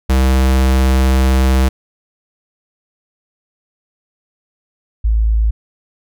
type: tone pair in turn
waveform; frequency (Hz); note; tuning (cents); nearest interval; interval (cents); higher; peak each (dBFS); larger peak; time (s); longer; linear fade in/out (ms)
square / sine; 65.41 / 54.57; C2 / A1; 0 / -14; minor third; 314; first; -10; neither; 0.09-1.69 / 5.04-5.51; first; 10
effects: none